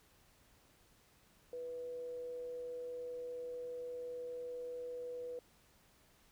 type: tone with amplitude modulation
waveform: sine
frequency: 491.5 Hz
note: B4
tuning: 8 cents flat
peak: -40 dBFS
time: 1.53-5.39 s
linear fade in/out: 2 ms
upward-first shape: sine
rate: 161 Hz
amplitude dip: 25%
effects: pink hiss -68 dBFS RMS until 6.31 s